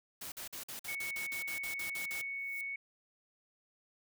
white noise bursts, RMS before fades -44 dBFS, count 13, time 0.21-2.216 s, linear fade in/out 5 ms, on 110 ms, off 48 ms
sine tone, 2218 Hz, C#7, in tune, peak -37 dBFS, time 0.88-2.76 s, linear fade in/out 5 ms
violet noise with exponential growth, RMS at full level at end -46 dBFS, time 2.28-2.61 s, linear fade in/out 1 ms, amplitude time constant 71 ms
effects none

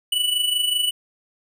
square tone with amplitude modulation, 2960 Hz, F#7, in tune, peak -17 dBFS, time 0.12-0.91 s, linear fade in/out 5 ms, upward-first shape sine, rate 25.2 Hz, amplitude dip 60%, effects none

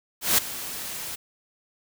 white noise with ADSR envelope, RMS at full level -18 dBFS, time 0.21-1.16 s, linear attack 170 ms, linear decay 9 ms, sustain -16 dB, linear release 13 ms, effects none

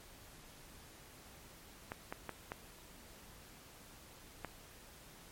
clicks, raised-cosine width 0.5 ms, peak -25 dBFS, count 5, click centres 1.919 / 2.125 / 2.293 / 2.519 / 4.447 s, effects pink hiss -57 dBFS RMS until 5.31 s + MP3 64 kbps

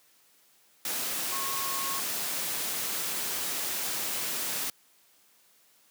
sine tone in noise, 1091 Hz, C#6, 28 cents flat, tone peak -35 dBFS, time 1.32-2 s, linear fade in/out 2 ms, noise white, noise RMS -32 dBFS, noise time 0.85-4.7 s, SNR -6 dB, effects white hiss -63 dBFS RMS until 5.9 s + high-pass 150 Hz 12 dB/octave

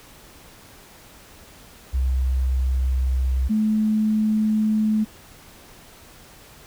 sine tone pair in turn, 64.7 / 215.7 Hz, C2 / A3, -19 / -34 cents, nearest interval octave + major sixth, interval 2085 cents, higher second, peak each -18 / -17 dBFS, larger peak second, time 1.93-3.49 / 3.49-5.05 s, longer neither, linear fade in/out 20 ms, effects pink hiss -47 dBFS RMS until 6.66 s

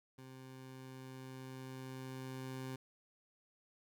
20% pulse tone with level ramp, 130.81 Hz, C3, in tune, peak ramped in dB -47 to -37 dBFS, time 0.18-2.76 s, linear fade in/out 5 ms, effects none

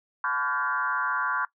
sine tone with frequency modulation, 1275 Hz, D#6, 42 cents sharp, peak -24 dBFS, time 0.24-1.45 s, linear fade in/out 2 ms, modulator 134 Hz, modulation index 2.4, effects noise-tail reverb RT60 0.1 s tail -20 dB re dry

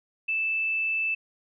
sine tone, 2637 Hz, E7, in tune, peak -24 dBFS, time 0.28-1.15 s, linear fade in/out 10 ms, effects none

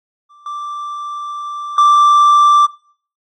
triangle tone with level steps, 1174.7 Hz, D6, in tune, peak -40 / -20 / -4 dBFS, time 0.29-2.67 s, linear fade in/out 20 ms, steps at 0.46 / 1.78 s, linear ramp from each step 2 ms, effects noise-tail reverb RT60 0.5 s tail -21 dB re dry + MP3 32 kbps

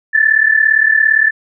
sine tone pair together, 1736.5 / 1774 Hz, A6 / A6, -23 / +14 cents, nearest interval unison, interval 37 cents, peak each -11 dBFS, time 0.13-1.31 s, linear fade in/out 20 ms, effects none

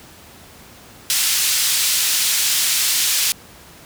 pink band-pass noise, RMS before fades -18 dBFS, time 1.1-3.32 s, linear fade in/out 0 ms, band 3400 to 15000 Hz, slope 12 dB/octave, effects pink hiss -43 dBFS RMS until 3.85 s + high-pass 60 Hz 12 dB/octave

